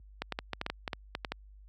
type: clicks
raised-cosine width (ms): 0.3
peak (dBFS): -17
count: 12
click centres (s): 0.22 / 0.323 / 0.389 / 0.533 / 0.614 / 0.664 / 0.7 / 0.878 / 0.932 / 1.151 / 1.248 / 1.32
effects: added 50 Hz sine -42 dBFS peak until 1.68 s + high-pass 80 Hz 12 dB/octave